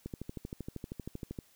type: click train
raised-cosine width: 3 ms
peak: -26 dBFS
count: 18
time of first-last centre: 0.06-1.388 s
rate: 12.8 Hz
effects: white hiss -65 dBFS RMS until 1.55 s